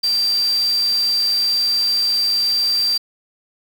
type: tone in noise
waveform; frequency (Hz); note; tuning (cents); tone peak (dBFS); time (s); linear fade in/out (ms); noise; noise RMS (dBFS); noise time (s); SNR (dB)
sine; 4699; D8; 0; -15; 0.03-2.98; 10; white; -33; 0.03-2.98; +15
effects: none